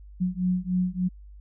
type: beating tone pair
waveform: sine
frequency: 180.4 / 183.8 Hz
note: F#3 / F#3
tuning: -44 / -11 cents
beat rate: 3.4 Hz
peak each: -26 / -26 dBFS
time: 0.2-1.09 s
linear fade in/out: 20 ms
effects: added 50 Hz sine -43 dBFS peak until 1.4 s